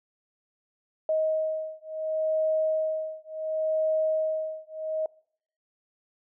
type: beating tone pair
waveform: sine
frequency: 629 / 629.7 Hz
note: D#5 / D#5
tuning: +19 / +21 cents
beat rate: 0.7 Hz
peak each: -28 / -28 dBFS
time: 1.09-5.06 s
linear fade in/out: 2 ms
effects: noise-tail reverb RT60 0.6 s tail -25 dB re dry